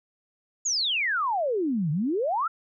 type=exponential two-way sweep; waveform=sine; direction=down then up; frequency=7040 to 142.6 to 1407 Hz; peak=-23 dBFS; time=0.65-2.48 s; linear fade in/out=10 ms; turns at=1.91 s; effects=none